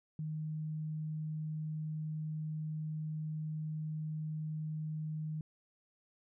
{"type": "tone", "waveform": "sine", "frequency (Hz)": 155.1, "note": "D#3", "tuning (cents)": -5, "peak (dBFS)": -36, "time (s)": [0.19, 5.41], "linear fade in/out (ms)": 2, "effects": []}